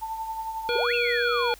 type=tone with tremolo; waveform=sine; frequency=890 Hz; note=A5; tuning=20 cents sharp; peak=-27 dBFS; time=0.01-0.82 s; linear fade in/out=20 ms; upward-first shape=triangle; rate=11 Hz; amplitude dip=55%
type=harmonic tone; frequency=479.6 Hz; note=A#4; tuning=49 cents sharp; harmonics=1 / 3 / 5 / 7 / 9; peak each=-25 / -30 / -32 / -33 / -35 dBFS; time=0.69-1.54 s; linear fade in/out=0 ms
type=exponential two-way sweep; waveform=sine; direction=up then down; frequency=361.5 to 2761 to 834 Hz; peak=-26 dBFS; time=0.75-1.54 s; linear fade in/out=10 ms; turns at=0.94 s
effects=added 50 Hz sine -50 dBFS peak until 1.59 s + white hiss -51 dBFS RMS until 1.59 s